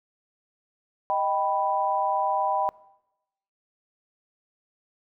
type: chord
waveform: sine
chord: Eb augmented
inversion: none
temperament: equal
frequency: 622.3 / 784 / 987.8 Hz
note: Eb5 / G5 / B5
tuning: 0 / 0 / 0 cents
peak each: -29 / -25 / -26 dBFS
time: 1.1-2.69 s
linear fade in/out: 0 ms
effects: noise-tail reverb RT60 0.9 s tail -22 dB re dry